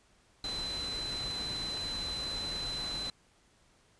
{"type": "tone in noise", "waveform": "sine", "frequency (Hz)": 4036, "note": "B7", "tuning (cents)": 37, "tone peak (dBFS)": -35, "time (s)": [0.44, 3.1], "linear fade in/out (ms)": 2, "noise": "pink", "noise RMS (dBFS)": -42, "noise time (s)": [0.44, 3.1], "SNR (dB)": 4, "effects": ["pink hiss -66 dBFS RMS until 3.99 s", "resampled to 22050 Hz"]}